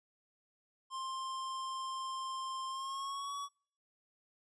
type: tone with pitch glide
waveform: square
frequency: 1054 to 1129.6 Hz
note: C6 to C#6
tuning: +12 to +32 cents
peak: -39 dBFS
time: 0.9-3.49 s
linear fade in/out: 50 ms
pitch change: +120 cents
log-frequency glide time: 2.68-3.35 s
effects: noise-tail reverb RT60 0.5 s tail -23 dB re dry + resampled to 22050 Hz